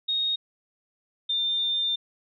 sine tone pair in turn, 3729 / 3602 Hz, A#7 / A7, 0 / +40 cents, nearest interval minor second, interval 60 cents, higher first, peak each -23 dBFS, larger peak neither, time 0.08-0.36 / 1.29-1.96 s, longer second, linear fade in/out 10 ms, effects none

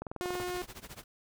click train, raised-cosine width 1 ms, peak -24 dBFS, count 9, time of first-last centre 0.02-0.401 s, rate 21 Hz
sawtooth tone, 359.4 Hz, F4, 50 cents sharp, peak -30 dBFS, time 0.21-0.62 s, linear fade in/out 0 ms
pink noise with tremolo, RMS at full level -44 dBFS, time 0.33-1.04 s, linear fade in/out 5 ms, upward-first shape sine, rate 14 Hz, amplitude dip 90%
effects none

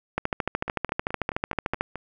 two click trains, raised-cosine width 0.5 ms, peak -18 / -9 dBFS, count 7 / 23, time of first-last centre 0.68-1.957 / 0.18-1.81 s, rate 4.7 / 13.5 Hz, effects none

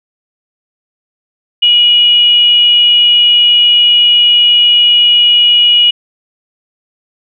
sine tone with frequency modulation, 2907 Hz, F#7, 31 cents flat, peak -4 dBFS, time 1.62-5.91 s, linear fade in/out 10 ms, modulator 506 Hz, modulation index 0.2, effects none

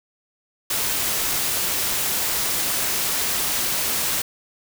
white noise, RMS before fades -23 dBFS, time 0.7-4.22 s, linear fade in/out 5 ms, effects none

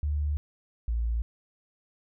sine tone pair in turn, 73.8 / 57.34 Hz, D2 / A#1, +9 / -28 cents, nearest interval major third, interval 437 cents, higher first, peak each -25 dBFS, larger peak neither, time 0.03-0.37 / 0.88-1.22 s, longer neither, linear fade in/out 0 ms, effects none

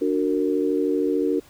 sine chord, D augmented, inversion none, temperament just, 293.7 / 367.1 / 458.9 Hz, D4 / F#4 / A#4, 0 / -14 / -27 cents, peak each -23 / -24 / -24 dBFS, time 0.01-1.4 s, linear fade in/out 10 ms, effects pink hiss -52 dBFS RMS until 1.49 s

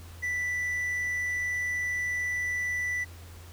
triangle tone, 1975.5 Hz, B6, in tune, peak -26 dBFS, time 0.22-3.05 s, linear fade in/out 20 ms, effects added 85 Hz sine -44 dBFS peak until 3.52 s + pink hiss -52 dBFS RMS until 3.52 s

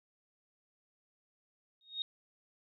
sine tone with exponential growth, 3729 Hz, A#7, in tune, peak -30 dBFS, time 1.81-2.02 s, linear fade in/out 1 ms, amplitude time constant 45 ms, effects none

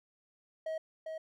triangle tone with echo, 637 Hz, D#5, 41 cents sharp, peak -32 dBFS, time 0.66-0.78 s, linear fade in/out 5 ms, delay 400 ms, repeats 1, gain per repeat -4 dB, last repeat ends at 1.18 s, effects none

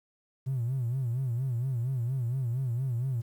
triangle tone with vibrato, 125.1 Hz, B2, 23 cents sharp, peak -24 dBFS, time 0.46-3.22 s, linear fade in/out 20 ms, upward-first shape sine, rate 4.3 Hz, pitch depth 140 cents each way, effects tanh soft clip ceiling -24 dBFS + 10-bit

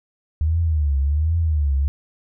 sine tone with vibrato, 75.7 Hz, D#2, 47 cents flat, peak -16 dBFS, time 0.41-1.88 s, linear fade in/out 0 ms, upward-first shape triangle, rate 1.3 Hz, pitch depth 200 cents each way, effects none

